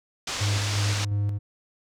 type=low-pass noise; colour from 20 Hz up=white; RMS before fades=-31 dBFS; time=0.27-1.05 s; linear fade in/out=5 ms; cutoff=6600 Hz; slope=24 dB/octave
type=tone with tremolo; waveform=triangle; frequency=102.2 Hz; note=G#2; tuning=27 cents flat; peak=-20 dBFS; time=0.4-1.39 s; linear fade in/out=20 ms; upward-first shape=square; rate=2.8 Hz; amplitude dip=35%
effects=none